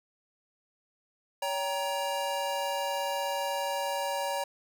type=chord; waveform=square; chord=G diminished; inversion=second; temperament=just; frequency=564.5 / 784 / 940.8 Hz; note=Db5 / G5 / Bb5; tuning=+31 / 0 / +16 cents; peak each=-34 / -37 / -34 dBFS; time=1.42-4.44 s; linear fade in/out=5 ms; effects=none